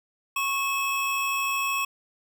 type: tone pair together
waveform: square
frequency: 1100 / 2591 Hz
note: C#6 / E7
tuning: -14 / -30 cents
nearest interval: octave + minor third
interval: 1484 cents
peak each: -28 dBFS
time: 0.36-1.85 s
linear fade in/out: 5 ms
effects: none